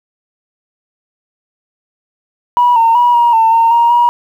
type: tone with pitch steps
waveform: sine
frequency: 972 / 913 / 967 / 949 / 899 / 915 / 939 / 957 Hz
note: B5 / A#5 / B5 / A#5 / A5 / A#5 / A#5 / A#5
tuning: -28 / -36 / -37 / +31 / +37 / -32 / +12 / +45 cents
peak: -5 dBFS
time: 2.57-4.09 s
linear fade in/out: 0 ms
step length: 190 ms
effects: tanh soft clip ceiling -2 dBFS + 7-bit